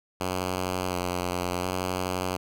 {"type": "tone with vibrato", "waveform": "5% pulse", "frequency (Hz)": 90.7, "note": "F#2", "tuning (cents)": -34, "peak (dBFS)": -16, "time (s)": [0.2, 2.37], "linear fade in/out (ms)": 10, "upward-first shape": "square", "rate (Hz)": 0.7, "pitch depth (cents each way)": 22, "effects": []}